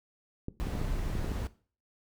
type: clicks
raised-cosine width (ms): 3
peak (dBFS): -22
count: 7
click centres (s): 0.484 / 0.67 / 0.753 / 0.815 / 1.153 / 1.245 / 1.317
type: noise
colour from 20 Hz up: brown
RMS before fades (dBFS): -33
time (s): 0.6-1.47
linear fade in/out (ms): 0
effects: noise-tail reverb RT60 0.4 s tail -17 dB re dry